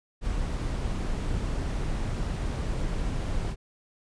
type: noise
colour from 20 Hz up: brown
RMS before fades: -29 dBFS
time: 0.21-3.56 s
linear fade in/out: 50 ms
effects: resampled to 22050 Hz